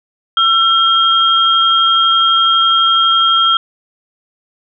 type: tone pair together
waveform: sine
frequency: 1344 / 3226 Hz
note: E6 / G7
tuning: +33 / +49 cents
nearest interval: octave + minor third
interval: 1516 cents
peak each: -11 dBFS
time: 0.37-3.57 s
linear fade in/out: 2 ms
effects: none